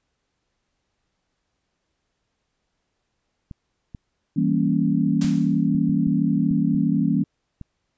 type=clicks; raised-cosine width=5 ms; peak=-24 dBFS; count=9; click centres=3.512 / 3.948 / 5.246 / 5.749 / 5.894 / 6.07 / 6.511 / 6.747 / 7.613 s
type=chord; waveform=sine; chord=E diminished seventh; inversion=none; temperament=equal with one note detuned; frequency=163.68 / 196 / 233.1 / 277.2 Hz; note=E3 / G3 / Bb3 / Db4; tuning=-12 / 0 / 0 / 0 cents; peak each=-23 dBFS; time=4.36-7.24 s; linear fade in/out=10 ms
type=noise with exponential decay; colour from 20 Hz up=white; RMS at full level=-30 dBFS; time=5.21-5.67 s; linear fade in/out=5 ms; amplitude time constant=100 ms
effects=pink hiss -75 dBFS RMS until 7.97 s + resampled to 16000 Hz